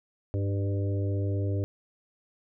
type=harmonic tone with a mistuned harmonic; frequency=99.7 Hz; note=G2; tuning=30 cents sharp; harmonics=1 / 3 / 4 / 5 / 6; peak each=-26 / -36 / -38 / -40 / -42 dBFS; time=0.34-1.64 s; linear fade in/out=0 ms; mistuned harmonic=4; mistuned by=-19 cents; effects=none